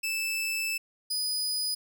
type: tone pair in turn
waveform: sawtooth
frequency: 2634 / 4972 Hz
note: E7 / D#8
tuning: -2 / -2 cents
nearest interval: major seventh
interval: 1100 cents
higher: second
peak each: -25 dBFS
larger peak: neither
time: 0.03-0.78 / 1.1-1.75 s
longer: first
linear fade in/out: 10 ms
effects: none